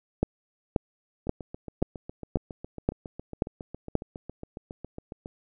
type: two click trains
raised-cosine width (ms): 2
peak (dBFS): -24 / -9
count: 30 / 8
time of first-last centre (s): 1.27-5.259 / 0.23-3.953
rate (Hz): 7.27 / 1.88
effects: none